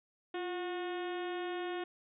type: harmonic tone with a mistuned harmonic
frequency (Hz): 362.9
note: F#4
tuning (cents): -34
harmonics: 1 / 2 / 3 / 4 / 5 / 6 / 7 / 8 / 9 / 10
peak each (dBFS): -37 / -43 / -49 / -49 / -49 / -55 / -54 / -54 / -54 / -58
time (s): 0.34-1.84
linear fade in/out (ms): 5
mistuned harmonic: 1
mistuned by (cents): -64
effects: none